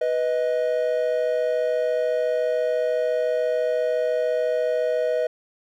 triangle tone pair together, 492.9 / 627 Hz, B4 / D#5, -3 / +13 cents, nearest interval major third, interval 416 cents, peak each -21 dBFS, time 0.01-5.27 s, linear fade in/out 5 ms, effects none

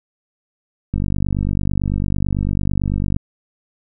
click train, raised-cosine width 5 ms, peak -8 dBFS, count 110, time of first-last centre 0.94-3.164 s, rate 49 Hz, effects none

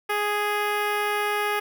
10% pulse tone with notch filter, 415.3 Hz, G#4, in tune, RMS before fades -25 dBFS, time 0.09-1.6 s, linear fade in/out 10 ms, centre 6700 Hz, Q 0.91, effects none

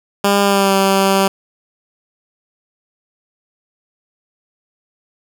10% pulse tone with pitch glide, 200.7 to 194.31 Hz, G3 to G3, +41 to -15 cents, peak -3 dBFS, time 0.24-1.28 s, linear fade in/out 5 ms, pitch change -56 cents, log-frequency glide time 0.42-0.74 s, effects none

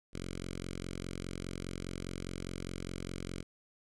5% pulse tone with notch filter, 44.9 Hz, F1, 49 cents sharp, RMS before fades -41 dBFS, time 0.13-3.43 s, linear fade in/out 10 ms, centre 830 Hz, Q 0.55, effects resampled to 24000 Hz

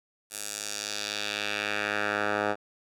10% pulse tone with band-pass filter sweep, 103.83 Hz, G#2, in tune, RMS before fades -31 dBFS, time 0.3-2.56 s, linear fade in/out 50 ms, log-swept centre 9700 to 960 Hz, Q 1.4, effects none

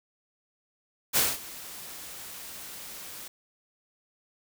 white noise with ADSR envelope, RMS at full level -22 dBFS, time 1.13-3.28 s, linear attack 37 ms, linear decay 210 ms, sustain -20 dB, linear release 5 ms, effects none

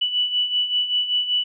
sine beating tone pair, 2959 / 2964.2 Hz, F#7 / F#7, -1 / +2 cents, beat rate 5.2 Hz, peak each -26 / -20 dBFS, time 0.01-1.44 s, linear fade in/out 10 ms, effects none

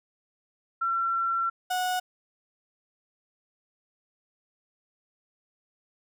sine / 35% pulse tone pair in turn, 1356 / 733 Hz, E6 / F#5, +49 / -16 cents, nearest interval major seventh, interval 1065 cents, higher first, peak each -24 dBFS, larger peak neither, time 0.81-1.5 / 1.7-2 s, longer first, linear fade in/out 10 ms, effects none

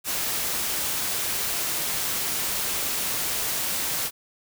white noise, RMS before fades -27 dBFS, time 0.04-4.11 s, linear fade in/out 50 ms, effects none

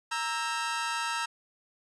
sawtooth chord, E diminished, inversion second, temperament equal with one note detuned, 932.3 / 1318.5 / 1602.8 Hz, Bb5 / E6 / G6, 0 / 0 / +38 cents, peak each -29 / -30 / -33 dBFS, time 0.11-1.26 s, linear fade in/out 10 ms, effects resampled to 22050 Hz

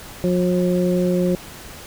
harmonic tone, 179.6 Hz, F3, 49 cents sharp, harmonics 1 / 2 / 3, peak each -18 / -21 / -23 dBFS, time 0.24-1.35 s, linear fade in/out 0 ms, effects pink hiss -38 dBFS RMS until 1.86 s

